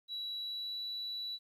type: tone with pitch glide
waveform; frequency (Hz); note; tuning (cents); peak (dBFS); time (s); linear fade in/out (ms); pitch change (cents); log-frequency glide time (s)
sine; 3915 to 3940; B7 to B7; -16 to -5; -36; 0.08-1.39; 50; +11; 0.36-0.82
effects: tanh soft clip ceiling -34 dBFS + 12-bit